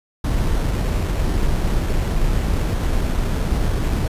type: noise with sample-and-hold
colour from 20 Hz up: brown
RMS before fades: -19 dBFS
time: 0.24-4.08 s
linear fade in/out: 5 ms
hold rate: 4900 Hz
effects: resampled to 32000 Hz